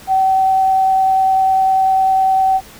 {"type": "tone with vibrato", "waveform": "sine", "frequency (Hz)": 764, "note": "G5", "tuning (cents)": -45, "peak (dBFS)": -10, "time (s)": [0.07, 2.61], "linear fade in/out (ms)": 50, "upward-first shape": "triangle", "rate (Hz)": 10, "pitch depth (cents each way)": 8, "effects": ["pink hiss -39 dBFS RMS until 2.79 s"]}